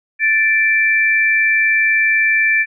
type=tone pair together; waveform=sine; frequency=1760 / 2344 Hz; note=A6 / D7; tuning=0 / -4 cents; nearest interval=perfect fourth; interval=496 cents; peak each=-14 dBFS; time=0.19-2.66 s; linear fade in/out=50 ms; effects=none